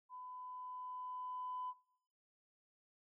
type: tone with level ramp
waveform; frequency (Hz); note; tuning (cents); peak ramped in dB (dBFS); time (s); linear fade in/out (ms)
sine; 1004; B5; +28; -48 to -39; 0.09-1.74; 50
effects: noise-tail reverb RT60 0.7 s tail -24 dB re dry + tanh soft clip ceiling -35 dBFS